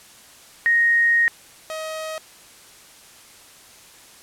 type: tone pair in turn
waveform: sine / sawtooth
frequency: 1867 / 631.7 Hz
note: A#6 / D#5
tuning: +2 / +26 cents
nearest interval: octave + perfect fifth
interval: 1876 cents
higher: first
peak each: -14 / -24 dBFS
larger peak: first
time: 0.66-1.28 / 1.7-2.18 s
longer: first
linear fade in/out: 0 ms
effects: white hiss -47 dBFS RMS until 4.22 s + low-pass 11000 Hz 12 dB/octave